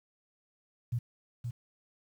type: tone with echo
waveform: sine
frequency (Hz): 119.4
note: A#2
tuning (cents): +42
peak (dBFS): -28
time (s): 0.92-0.99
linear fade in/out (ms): 10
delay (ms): 520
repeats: 1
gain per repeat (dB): -5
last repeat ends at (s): 1.51
effects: 10-bit